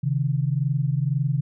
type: tone pair together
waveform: sine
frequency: 133.58 / 155.56 Hz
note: C3 / D#3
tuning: +36 / 0 cents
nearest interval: minor third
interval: 264 cents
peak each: -22 / -24 dBFS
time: 0.03-1.41 s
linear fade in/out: 10 ms
effects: none